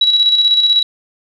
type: tone with tremolo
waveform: sine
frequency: 3900 Hz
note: B7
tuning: 23 cents flat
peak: -7 dBFS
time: 0.01-0.83 s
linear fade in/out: 5 ms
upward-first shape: square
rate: 16 Hz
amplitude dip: 45%
effects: none